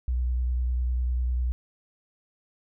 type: tone with vibrato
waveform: sine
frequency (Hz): 61.74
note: B1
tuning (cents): 0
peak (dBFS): -23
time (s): 0.08-1.52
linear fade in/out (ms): 0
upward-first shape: triangle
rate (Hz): 10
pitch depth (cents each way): 29
effects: none